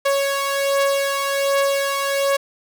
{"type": "beating tone pair", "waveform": "sawtooth", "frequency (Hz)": [554.4, 555.7], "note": ["C#5", "C#5"], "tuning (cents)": [0, 4], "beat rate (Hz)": 1.3, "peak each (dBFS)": [-15, -20], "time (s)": [0.05, 2.37], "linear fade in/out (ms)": 10, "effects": []}